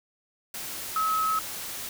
sine tone in noise, 1286 Hz, E6, 43 cents flat, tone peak -23 dBFS, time 0.96-1.39 s, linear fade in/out 2 ms, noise white, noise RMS -36 dBFS, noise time 0.54-1.89 s, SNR +10 dB, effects none

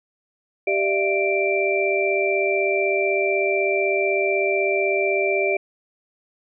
sine tone cluster, 391.9 / 599 / 675 / 2352 Hz, G4 / D5 / E5 / D7, 0 / +34 / +41 / +2 cents, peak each -22 / -24 / -27 / -23 dBFS, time 0.67-5.57 s, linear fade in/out 5 ms, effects none

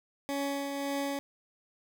20% pulse tone with tremolo, 279.9 Hz, C#4, 17 cents sharp, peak -25 dBFS, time 0.29-1.19 s, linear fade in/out 0 ms, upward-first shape triangle, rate 1.8 Hz, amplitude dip 40%, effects none

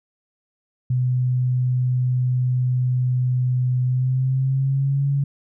sine tone with pitch glide, 126.1 to 139.92 Hz, B2 to C#3, +36 to +17 cents, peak -17 dBFS, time 0.9-5.24 s, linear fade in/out 5 ms, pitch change +181 cents, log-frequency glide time 3.84-5.07 s, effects none

